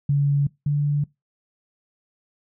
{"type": "tone pair in turn", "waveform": "sine", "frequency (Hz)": [142.2, 145.44], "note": ["C#3", "D3"], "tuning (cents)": [45, -16], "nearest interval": "unison", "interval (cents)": 39, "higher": "second", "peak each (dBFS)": [-16, -18], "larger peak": "first", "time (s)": [[0.09, 0.47], [0.66, 1.04]], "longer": "neither", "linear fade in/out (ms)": 5, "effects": ["noise-tail reverb RT60 0.2 s tail -23 dB re dry"]}